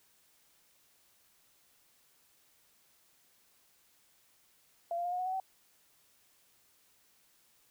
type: tone with pitch steps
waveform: sine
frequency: 683 / 695.7 / 708.7 / 721.9 / 735.4 / 749.1 / 763.1 Hz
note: F5 / F5 / F5 / F#5 / F#5 / F#5 / G5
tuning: -39 / -7 / +25 / -43 / -11 / +21 / -47 cents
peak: -32 dBFS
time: 4.91-5.4 s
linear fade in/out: 2 ms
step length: 70 ms
effects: white hiss -68 dBFS RMS until 7.7 s